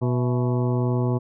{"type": "harmonic tone with a mistuned harmonic", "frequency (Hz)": 123.2, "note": "B2", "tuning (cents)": -4, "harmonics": [1, 2, 3, 4, 5, 7, 8, 9], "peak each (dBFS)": [-21, -27, -28, -33, -35, -37, -39, -41], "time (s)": [0.01, 1.19], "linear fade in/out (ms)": 20, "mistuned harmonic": 5, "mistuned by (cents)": 91, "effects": []}